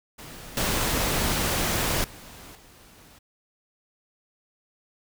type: noise with level steps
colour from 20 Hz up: pink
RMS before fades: -42 / -25 / -45 / -52 dBFS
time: 0.18-3.19 s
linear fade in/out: 10 ms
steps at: 0.57 / 2.04 / 2.55 s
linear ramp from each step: 2 ms
effects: none